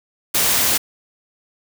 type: noise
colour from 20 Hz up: white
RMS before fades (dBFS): -17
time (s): 0.34-0.78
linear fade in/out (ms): 10
effects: none